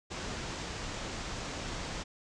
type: low-pass noise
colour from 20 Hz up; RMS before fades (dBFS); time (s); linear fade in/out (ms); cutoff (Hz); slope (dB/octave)
pink; -39; 0.1-2.04; 20; 7600; 48
effects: none